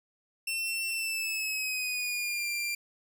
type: tone with pitch glide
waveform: sawtooth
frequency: 2699 to 2377 Hz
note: E7 to D7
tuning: +40 to +20 cents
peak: -27 dBFS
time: 0.47-2.75 s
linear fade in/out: 5 ms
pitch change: -220 cents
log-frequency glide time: 0.89-2.48 s
effects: none